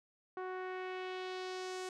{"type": "tone with low-pass filter sweep", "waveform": "sawtooth", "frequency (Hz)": 370.4, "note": "F#4", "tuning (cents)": 2, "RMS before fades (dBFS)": -42, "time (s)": [0.37, 1.89], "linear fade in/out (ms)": 2, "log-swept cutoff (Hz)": [1300, 7900], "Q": 1.5, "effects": []}